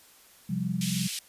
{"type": "chord", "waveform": "sine", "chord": "C suspended fourth", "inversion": "none", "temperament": "equal with one note detuned", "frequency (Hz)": [130.81, 174.61, 197.48], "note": ["C3", "F3", "G3"], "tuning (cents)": [0, 0, 13], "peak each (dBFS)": [-34, -30, -31], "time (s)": [0.49, 1.08], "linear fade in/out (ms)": 10}
{"type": "band-pass noise", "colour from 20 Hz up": "pink", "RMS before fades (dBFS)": -35, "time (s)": [0.81, 1.19], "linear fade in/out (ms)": 2, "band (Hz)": [2700, 12000], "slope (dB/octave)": 24}
{"effects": ["white hiss -56 dBFS RMS until 1.28 s", "resampled to 32000 Hz"]}